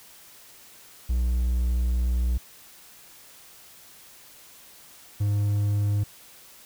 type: tone pair in turn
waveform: triangle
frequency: 60.8 / 102.63 Hz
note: B1 / G#2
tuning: -26 / -20 cents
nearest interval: major sixth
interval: 906 cents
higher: second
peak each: -19 dBFS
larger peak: neither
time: 1.09-2.38 / 5.2-6.04 s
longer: first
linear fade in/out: 10 ms
effects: white hiss -50 dBFS RMS until 6.65 s

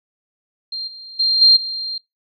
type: tone with level steps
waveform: sine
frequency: 4186 Hz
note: C8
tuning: in tune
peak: -23 / -33 / -13 / -6 / -22 dBFS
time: 0.72-1.98 s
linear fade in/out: 5 ms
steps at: 0.87 / 1.19 / 1.41 / 1.56 s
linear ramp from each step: 10 ms
effects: noise-tail reverb RT60 0.2 s tail -23 dB re dry + MP3 48 kbps

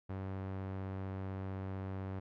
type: tone with low-pass filter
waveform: sawtooth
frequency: 95.7 Hz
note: G2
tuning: 41 cents flat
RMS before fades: -41 dBFS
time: 0.09-2.2 s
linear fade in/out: 10 ms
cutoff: 1600 Hz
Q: 0.65
effects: none

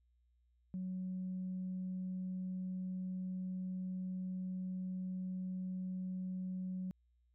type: tone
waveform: sine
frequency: 185 Hz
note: F#3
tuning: in tune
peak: -37 dBFS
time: 0.74-6.91 s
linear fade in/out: 0 ms
effects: tanh soft clip ceiling -34 dBFS + added 60 Hz sine -70 dBFS peak until 7.34 s

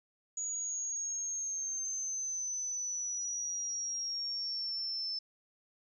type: exponential sweep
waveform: sine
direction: down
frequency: 6800 to 5274 Hz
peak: -34 dBFS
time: 0.37-5.19 s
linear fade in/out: 5 ms
effects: none

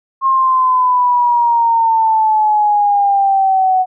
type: exponential sweep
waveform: sine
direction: down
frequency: 1074 to 740 Hz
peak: -9 dBFS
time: 0.21-3.86 s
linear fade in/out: 50 ms
effects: none

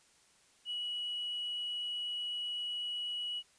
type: tone with hard clipping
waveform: triangle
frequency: 2927 Hz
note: F#7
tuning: 19 cents flat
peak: -35 dBFS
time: 0.65-3.43 s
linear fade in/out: 50 ms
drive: 2 dB
effects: white hiss -66 dBFS RMS until 3.58 s + resampled to 22050 Hz

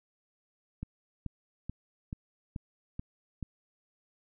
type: click train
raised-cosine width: 5 ms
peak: -24 dBFS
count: 7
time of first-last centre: 0.83-3.427 s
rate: 2.31 Hz
effects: none

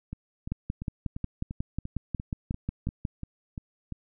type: two click trains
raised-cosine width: 5 ms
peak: -23 / -17 dBFS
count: 12 / 15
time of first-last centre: 0.13-3.923 / 0.52-3.052 s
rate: 2.9 / 5.53 Hz
effects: none

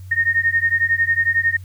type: beating tone pair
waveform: sine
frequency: 1839 / 1850 Hz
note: A#6 / A#6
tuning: -24 / -14 cents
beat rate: 11 Hz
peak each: -18 dBFS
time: 0.11-1.57 s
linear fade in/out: 10 ms
effects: added 93 Hz sine -33 dBFS peak until 1.64 s + white hiss -55 dBFS RMS until 1.64 s

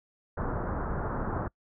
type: low-pass noise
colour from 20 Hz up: pink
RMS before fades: -32 dBFS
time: 0.37-1.48 s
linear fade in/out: 5 ms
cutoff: 1500 Hz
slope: 48 dB/octave
effects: noise-tail reverb RT60 0.1 s tail -25 dB re dry

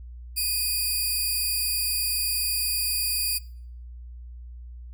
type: tone pair together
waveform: 10% pulse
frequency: 2489 / 4719 Hz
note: D#7 / D8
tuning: 0 / +7 cents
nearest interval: major seventh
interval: 1107 cents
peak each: -22 / -18 dBFS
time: 0.36-3.39 s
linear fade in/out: 20 ms
effects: noise-tail reverb RT60 0.6 s tail -25 dB re dry + added 60 Hz sine -38 dBFS peak until 4.93 s

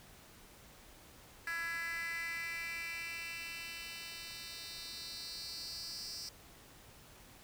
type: tone with high-pass filter sweep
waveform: 10% pulse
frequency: 334.3 Hz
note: E4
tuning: 24 cents sharp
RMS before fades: -43 dBFS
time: 1.47-6.29 s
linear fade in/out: 2 ms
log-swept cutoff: 1700 to 5200 Hz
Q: 4.5
effects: pink hiss -58 dBFS RMS until 7.43 s

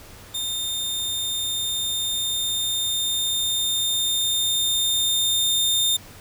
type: tone with level ramp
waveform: sawtooth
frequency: 3632 Hz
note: A#7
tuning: 46 cents flat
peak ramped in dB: -22 to -15 dBFS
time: 0.34-5.97 s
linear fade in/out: 10 ms
effects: added 96 Hz sine -49 dBFS peak until 6.2 s + pink hiss -45 dBFS RMS until 6.2 s

